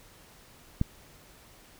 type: click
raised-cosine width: 5 ms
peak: -12 dBFS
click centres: 0.814 s
effects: pink hiss -55 dBFS RMS until 1.79 s